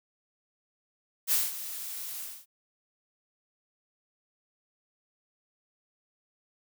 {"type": "noise with ADSR envelope", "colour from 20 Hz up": "blue", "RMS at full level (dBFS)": -24, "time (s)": [1.27, 2.46], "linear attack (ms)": 50, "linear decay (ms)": 190, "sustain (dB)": -14, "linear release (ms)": 250, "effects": []}